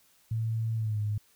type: tone with pitch glide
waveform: sine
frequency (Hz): 112.6 to 105.06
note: A2 to G#2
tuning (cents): +40 to +20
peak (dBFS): -27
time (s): 0.31-1.18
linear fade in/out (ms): 5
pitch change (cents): -120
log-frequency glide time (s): 0.76-0.99
effects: white hiss -64 dBFS RMS until 1.35 s